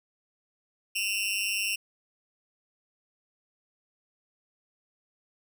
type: tone with amplitude modulation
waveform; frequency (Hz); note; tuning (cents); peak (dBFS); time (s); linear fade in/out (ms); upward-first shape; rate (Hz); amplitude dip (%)
sawtooth; 2738; F7; -35; -20; 0.95-1.76; 10; sine; 202; 90
effects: none